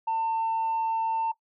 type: tone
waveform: sine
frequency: 899 Hz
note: A5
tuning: 37 cents sharp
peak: -22 dBFS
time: 0.07-1.32 s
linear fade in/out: 10 ms
effects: noise-tail reverb RT60 0.1 s tail -19 dB re dry + tanh soft clip ceiling -22 dBFS